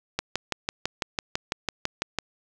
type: click train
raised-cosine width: 0.2 ms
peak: -8 dBFS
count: 13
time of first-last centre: 0.19-2.187 s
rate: 6.01 Hz
effects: none